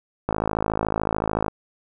click train, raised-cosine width 1 ms, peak -8 dBFS, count 65, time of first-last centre 0.29-1.482 s, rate 53.7 Hz, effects none

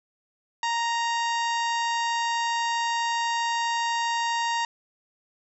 harmonic tone, 932.3 Hz, A#5, in tune, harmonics 1 / 2 / 3 / 4 / 5 / 6 / 7 / 8, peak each -25 / -31 / -35 / -37 / -39 / -41 / -42 / -43 dBFS, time 0.63-4.65 s, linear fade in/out 2 ms, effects none

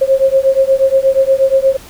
sine beating tone pair, 532 / 540.4 Hz, C5 / C#5, +29 / -44 cents, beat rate 8.4 Hz, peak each -11 dBFS, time 0.01-1.77 s, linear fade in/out 10 ms, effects pink hiss -37 dBFS RMS until 1.89 s

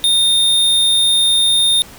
square tone, 3649 Hz, A#7, 38 cents flat, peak -11 dBFS, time 0.04-1.82 s, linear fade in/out 0 ms, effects pink hiss -38 dBFS RMS until 1.98 s

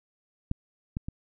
clicks, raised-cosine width 5 ms, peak -15 / -18 / -22 dBFS, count 3, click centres 0.514 / 0.969 / 1.085 s, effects none

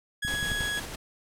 30% pulse tone, 1670 Hz, G#6, 9 cents sharp, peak -26 dBFS, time 0.22-0.8 s, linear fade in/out 10 ms
click train, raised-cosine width 5 ms, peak -23 dBFS, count 5, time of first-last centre 0.25-0.607 s, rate 11.2 Hz
pink noise with tremolo, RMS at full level -36 dBFS, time 0.27-0.96 s, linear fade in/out 10 ms, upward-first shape square, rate 6 Hz, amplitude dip 30%
effects low-pass 12000 Hz 12 dB/octave

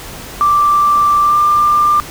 triangle tone with pitch glide, 1174.7 to 1191.1 Hz, D6 to D6, 0 to +24 cents, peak -4 dBFS, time 0.41-2 s, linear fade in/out 0 ms, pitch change +24 cents, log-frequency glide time 1.23-1.37 s, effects tanh soft clip ceiling -6 dBFS + pink hiss -30 dBFS RMS until 2.1 s

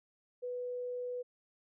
sine tone, 493.9 Hz, B4, in tune, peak -36 dBFS, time 0.42-1.23 s, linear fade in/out 20 ms, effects none

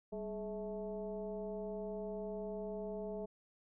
sine tone with frequency modulation, 422.1 Hz, G#4, 28 cents sharp, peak -39 dBFS, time 0.12-3.26 s, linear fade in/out 10 ms, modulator 226 Hz, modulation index 1.2, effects none

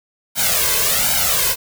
white noise with flanger, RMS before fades -17 dBFS, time 0.35-1.56 s, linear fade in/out 50 ms, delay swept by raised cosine 1.3 to 1.96 ms, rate 1.3 Hz, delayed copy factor +0.9, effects none

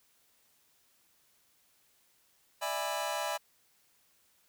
sawtooth chord, E dominant seventh, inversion third, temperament just, 593.3 / 659.3 / 824.1 / 988.9 Hz, D5 / E5 / G#5 / B5, +18 / 0 / -14 / +2 cents, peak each -34 dBFS, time 2.61-3.38 s, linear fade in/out 20 ms, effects white hiss -69 dBFS RMS until 4.48 s

